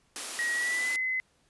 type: high-pass noise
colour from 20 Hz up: white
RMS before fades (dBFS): -36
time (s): 0.16-0.96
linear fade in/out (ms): 0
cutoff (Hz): 230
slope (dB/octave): 96
type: tone with pitch glide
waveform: sine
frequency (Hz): 1901 to 2037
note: A#6 to C7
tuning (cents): +33 to -47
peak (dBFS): -27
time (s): 0.39-1.2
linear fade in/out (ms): 0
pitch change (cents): +120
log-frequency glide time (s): 0.51-0.95
effects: pink hiss -68 dBFS RMS until 1.49 s + resampled to 24000 Hz